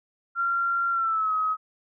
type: tone with pitch glide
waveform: sine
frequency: 1378 to 1271 Hz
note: F6 to D#6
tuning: -24 to +36 cents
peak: -22 dBFS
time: 0.35-1.57 s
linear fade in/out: 50 ms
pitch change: -140 cents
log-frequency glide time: 0.91-1.33 s
effects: none